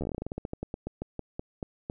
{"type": "slowing click train", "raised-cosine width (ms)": 2, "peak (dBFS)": -20, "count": 23, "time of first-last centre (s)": [0.01, 1.899], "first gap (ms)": 12, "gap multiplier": 1.16, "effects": []}